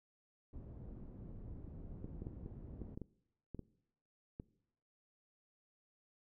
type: low-pass noise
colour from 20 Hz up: pink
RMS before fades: -50 dBFS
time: 0.53-2.95 s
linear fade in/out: 5 ms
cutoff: 280 Hz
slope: 12 dB/octave
type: clicks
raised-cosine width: 3 ms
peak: -32 dBFS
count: 10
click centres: 2.044 / 2.22 / 2.269 / 2.461 / 2.817 / 2.975 / 3.017 / 3.547 / 3.593 / 4.399 s
effects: noise-tail reverb RT60 0.8 s tail -21 dB re dry